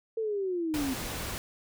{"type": "linear sweep", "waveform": "sine", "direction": "down", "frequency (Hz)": [454.1, 255.6], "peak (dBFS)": -28, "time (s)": [0.17, 0.94], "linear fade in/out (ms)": 5}
{"type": "noise", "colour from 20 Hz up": "pink", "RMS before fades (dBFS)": -36, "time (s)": [0.74, 1.38], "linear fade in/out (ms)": 0}
{"effects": []}